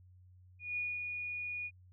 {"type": "tone with ADSR envelope", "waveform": "sine", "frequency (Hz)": 2451, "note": "D#7", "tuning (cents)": -27, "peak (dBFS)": -33, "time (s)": [0.59, 1.71], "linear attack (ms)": 180, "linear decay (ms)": 220, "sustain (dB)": -4, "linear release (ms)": 52, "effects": ["added 91 Hz sine -57 dBFS peak until 1.92 s"]}